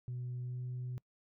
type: tone with pitch glide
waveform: sine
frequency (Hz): 124 to 125.15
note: B2 to B2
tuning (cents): +7 to +23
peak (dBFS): -36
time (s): 0.08-0.98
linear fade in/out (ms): 0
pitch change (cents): +16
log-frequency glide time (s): 0.42-0.6
effects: noise-tail reverb RT60 0.1 s tail -25 dB re dry + tanh soft clip ceiling -35 dBFS